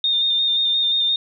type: tone with vibrato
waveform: sine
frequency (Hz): 3647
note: A#7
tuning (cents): -39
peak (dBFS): -16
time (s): 0.04-1.16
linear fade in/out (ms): 2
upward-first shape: square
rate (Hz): 5.7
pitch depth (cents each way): 18
effects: none